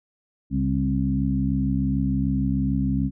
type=harmonic tone with a mistuned harmonic; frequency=66.7 Hz; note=C2; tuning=34 cents sharp; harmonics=1 / 2 / 3 / 4; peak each=-27 / -26 / -25 / -25 dBFS; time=0.5-3.11 s; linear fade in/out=50 ms; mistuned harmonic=2; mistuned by=+51 cents; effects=none